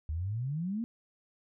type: exponential sweep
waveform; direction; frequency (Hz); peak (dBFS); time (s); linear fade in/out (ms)
sine; up; 73.42 to 240; -31; 0.09-0.84; 0
effects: none